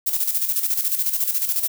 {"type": "noise with tremolo", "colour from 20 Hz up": "violet", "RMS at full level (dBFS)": -20, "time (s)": [0.06, 1.68], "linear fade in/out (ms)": 10, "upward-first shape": "square", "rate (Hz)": 14, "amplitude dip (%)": 60, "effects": []}